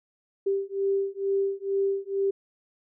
sine beating tone pair, 392 / 394.2 Hz, G4 / G4, 0 / +10 cents, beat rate 2.2 Hz, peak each -27 dBFS, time 0.46-2.31 s, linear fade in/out 10 ms, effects none

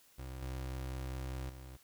30% pulse tone with level steps, 65 Hz, C2, 11 cents flat, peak -40 / -36 / -45 dBFS, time 0.18-1.77 s, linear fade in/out 10 ms, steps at 0.42 / 1.49 s, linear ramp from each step 5 ms, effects white hiss -65 dBFS RMS until 1.83 s

